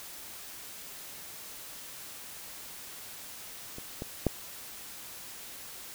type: clicks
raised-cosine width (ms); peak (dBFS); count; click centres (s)
2; -28 / -22 / -11; 3; 3.784 / 4.021 / 4.267
effects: white hiss -45 dBFS RMS until 5.94 s